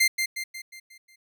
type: tone with echo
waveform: sawtooth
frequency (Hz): 2093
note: C7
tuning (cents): 0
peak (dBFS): -14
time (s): 0-0.08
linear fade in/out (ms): 10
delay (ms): 180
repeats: 6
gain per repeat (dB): -6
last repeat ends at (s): 1.16
effects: none